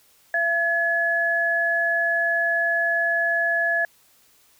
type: tone pair together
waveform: sine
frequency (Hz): 676.2 / 1701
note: E5 / G#6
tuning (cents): +44 / +41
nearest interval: octave + major third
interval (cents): 1597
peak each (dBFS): -25 / -20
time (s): 0.34-3.85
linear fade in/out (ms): 2
effects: white hiss -58 dBFS RMS until 4.59 s